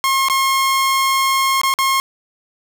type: tone with dropouts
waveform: sawtooth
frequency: 1075 Hz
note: C6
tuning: 47 cents sharp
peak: -10 dBFS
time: 0.04-2 s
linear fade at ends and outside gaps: 0 ms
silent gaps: 0.285-0.299 / 1.615-1.634 / 1.739-1.788 s
effects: none